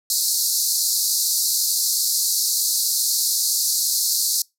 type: band-pass noise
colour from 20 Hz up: pink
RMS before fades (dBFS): -21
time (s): 0.1-4.42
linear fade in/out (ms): 2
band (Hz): 4100 to 15000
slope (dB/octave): 96
effects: noise-tail reverb RT60 0.2 s tail -25 dB re dry